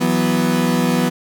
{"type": "chord", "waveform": "35% pulse", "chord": "E suspended second", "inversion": "none", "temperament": "equal", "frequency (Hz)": [164.81, 185, 246.9], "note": ["E3", "F#3", "B3"], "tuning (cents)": [0, 0, 0], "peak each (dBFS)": [-19, -18, -16], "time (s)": [0, 1.1], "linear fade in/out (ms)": 20, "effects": []}